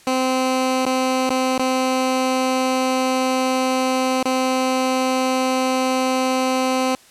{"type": "tone with dropouts", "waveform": "15% pulse", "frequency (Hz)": 258.9, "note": "C4", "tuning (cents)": -18, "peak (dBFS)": -11, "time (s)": [0.07, 6.95], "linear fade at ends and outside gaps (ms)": 1, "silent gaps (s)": [[0.853, 0.864], [1.293, 1.303], [1.58, 1.595], [4.228, 4.255]], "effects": ["white hiss -49 dBFS RMS until 7.1 s", "low-pass 10000 Hz 12 dB/octave"]}